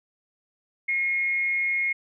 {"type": "tone with frequency modulation", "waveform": "sine", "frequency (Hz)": 2156, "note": "C#7", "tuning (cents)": -49, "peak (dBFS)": -22, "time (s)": [0.88, 1.93], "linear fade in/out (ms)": 10, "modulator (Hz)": 263, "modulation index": 0.21, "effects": []}